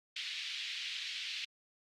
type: band-pass noise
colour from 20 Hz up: white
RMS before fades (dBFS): -41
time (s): 0.16-1.45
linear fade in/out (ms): 5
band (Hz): 2300 to 3900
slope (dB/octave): 24
effects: Opus 48 kbps